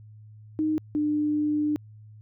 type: tone pair in turn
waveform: sine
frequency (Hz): 310 / 299.2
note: D#4 / D4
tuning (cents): -6 / +32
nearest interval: minor second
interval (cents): 62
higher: first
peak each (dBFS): -22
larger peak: neither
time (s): 0.59-0.78 / 0.95-1.76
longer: second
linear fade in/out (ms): 0
effects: added 107 Hz sine -45 dBFS peak until 2.21 s